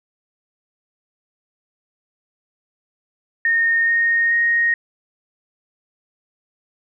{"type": "tone with pitch steps", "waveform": "sine", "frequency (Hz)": [1839, 1852.9, 1866.8], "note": ["A#6", "A#6", "A#6"], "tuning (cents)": [-24, -11, 2], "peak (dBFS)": -14, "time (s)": [3.45, 4.74], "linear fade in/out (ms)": 2, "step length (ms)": 430, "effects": []}